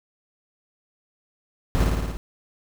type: noise with echo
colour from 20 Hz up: brown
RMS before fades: -20 dBFS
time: 1.75-1.84 s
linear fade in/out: 0 ms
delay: 55 ms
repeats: 6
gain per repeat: -2 dB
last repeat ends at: 2.17 s
effects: none